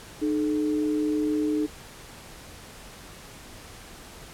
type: tone pair together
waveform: sine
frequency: 304 / 430.3 Hz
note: D#4 / A4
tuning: -40 / -39 cents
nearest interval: tritone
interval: 601 cents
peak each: -23 / -30 dBFS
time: 0.21-1.67 s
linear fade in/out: 20 ms
effects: pink hiss -45 dBFS RMS until 4.33 s + low-pass 12000 Hz 12 dB/octave